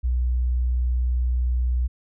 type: tone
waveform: sine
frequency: 61.6 Hz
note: B1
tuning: 4 cents flat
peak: -19 dBFS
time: 0.03-1.88 s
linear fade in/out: 20 ms
effects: none